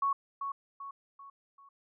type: tone with echo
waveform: sine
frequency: 1110 Hz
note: C#6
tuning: 2 cents sharp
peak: -26 dBFS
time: 0.02-0.13 s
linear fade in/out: 5 ms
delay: 390 ms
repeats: 4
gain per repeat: -7 dB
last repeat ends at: 1.69 s
effects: none